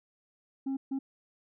sine tone bursts at uneven times, 269.9 Hz, C#4, 46 cents flat, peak -27 dBFS, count 2, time 0.66-0.77 / 0.91-0.99 s, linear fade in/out 10 ms, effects tanh soft clip ceiling -29 dBFS

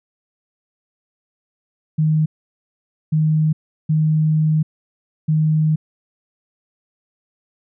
sine tone bursts at uneven times, 155.56 Hz, D#3, in tune, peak -13 dBFS, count 4, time 1.98-2.26 / 3.12-3.53 / 3.89-4.63 / 5.28-5.76 s, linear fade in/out 10 ms, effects none

